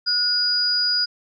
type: tone pair together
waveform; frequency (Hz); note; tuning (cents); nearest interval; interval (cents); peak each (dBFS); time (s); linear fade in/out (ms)
sine; 1451 / 4900; F#6 / D#8; -34 / -27; octave + major sixth; 2107; -27 / -18; 0.06-1.06; 20
effects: none